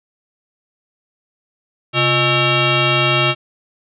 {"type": "tone with frequency modulation", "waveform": "sine", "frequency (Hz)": 1318.5, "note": "E6", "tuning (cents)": 0, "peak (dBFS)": -12, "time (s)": [1.93, 3.35], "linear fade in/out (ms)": 50, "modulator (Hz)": 484, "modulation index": 4.2, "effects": []}